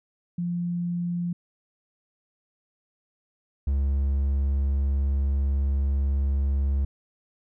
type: tone pair in turn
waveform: sine / triangle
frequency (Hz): 174.1 / 69.09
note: F3 / C#2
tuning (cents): -5 / -5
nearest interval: octave + major third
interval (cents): 1600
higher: first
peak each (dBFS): -25 / -19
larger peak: second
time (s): 0.38-1.33 / 3.67-6.85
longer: second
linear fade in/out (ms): 5
effects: none